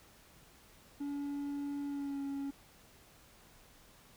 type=tone with pitch glide; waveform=triangle; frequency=284.8 to 278 Hz; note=C#4 to C#4; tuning=+47 to +5 cents; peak=-34 dBFS; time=1-2.51 s; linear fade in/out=10 ms; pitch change=-42 cents; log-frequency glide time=1.86-2.21 s; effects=pink hiss -61 dBFS RMS until 4.16 s